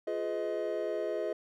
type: chord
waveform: triangle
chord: F half-diminished seventh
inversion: none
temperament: just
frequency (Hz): 349.2 / 419.1 / 502.9 / 628.6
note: F4 / Ab4 / Cb5 / Eb5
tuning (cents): 0 / +16 / +31 / +18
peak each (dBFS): -36 / -34 / -37 / -33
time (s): 0.07-1.33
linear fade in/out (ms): 5
effects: none